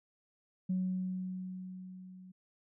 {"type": "tone with level ramp", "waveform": "sine", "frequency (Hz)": 185, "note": "F#3", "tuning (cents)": 0, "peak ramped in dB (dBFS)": [-28, -50], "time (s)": [0.69, 2.32], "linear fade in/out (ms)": 10, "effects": ["tanh soft clip ceiling -25 dBFS"]}